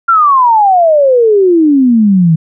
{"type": "exponential sweep", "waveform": "sine", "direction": "down", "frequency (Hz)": [1396.9, 155.8], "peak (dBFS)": -4, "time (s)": [0.08, 2.36], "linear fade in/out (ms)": 10, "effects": []}